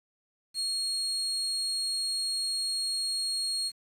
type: tone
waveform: 35% pulse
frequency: 4282 Hz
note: C8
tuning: 39 cents sharp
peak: -27 dBFS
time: 0.54-3.72 s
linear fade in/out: 50 ms
effects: resampled to 32000 Hz + 9-bit